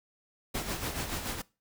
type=noise with tremolo; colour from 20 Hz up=pink; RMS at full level=-33 dBFS; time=0.54-1.42 s; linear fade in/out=10 ms; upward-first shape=sine; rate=7 Hz; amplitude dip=55%; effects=noise-tail reverb RT60 0.3 s tail -22 dB re dry